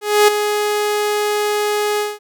sawtooth tone with ADSR envelope, 417.6 Hz, G#4, 10 cents sharp, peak -3 dBFS, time 0.01-2.19 s, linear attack 270 ms, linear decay 8 ms, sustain -9 dB, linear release 200 ms, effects none

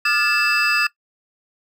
triangle tone cluster, 1209 / 1411 / 1728 / 2644 / 4914 Hz, D6 / F6 / A6 / E7 / D#8, +50 / +17 / -32 / +5 / -22 cents, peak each -23 / -22 / -19 / -18 / -24 dBFS, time 0.05-0.87 s, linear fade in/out 5 ms, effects noise-tail reverb RT60 0.1 s tail -19 dB re dry

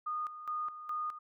sine tone with tremolo, 1228 Hz, D#6, 23 cents flat, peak -33 dBFS, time 0.06-1.19 s, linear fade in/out 10 ms, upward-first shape square, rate 2.4 Hz, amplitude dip 70%, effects none

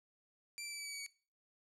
15% pulse tone with pitch steps, 2349 / 2333 / 2317 / 2301 / 2285 / 2269 / 2253 Hz, D7 / D7 / D7 / D7 / D7 / C#7 / C#7, 0 / -12 / -24 / -36 / -48 / +40 / +28 cents, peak -36 dBFS, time 0.58-1.063 s, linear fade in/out 0 ms, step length 69 ms, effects noise-tail reverb RT60 0.4 s tail -21 dB re dry + low-pass 12000 Hz 12 dB/octave

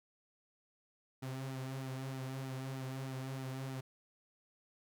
sawtooth tone with flanger, 132.3 Hz, C3, 20 cents sharp, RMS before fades -42 dBFS, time 1.22-3.81 s, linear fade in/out 10 ms, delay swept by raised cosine 1.8 to 5.7 ms, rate 3.2 Hz, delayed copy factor -0.6, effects none

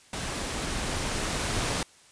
pink noise with level ramp, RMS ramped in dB -33 to -28 dBFS, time 0.13-1.83 s, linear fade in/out 2 ms, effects white hiss -56 dBFS RMS until 2.11 s + resampled to 22050 Hz

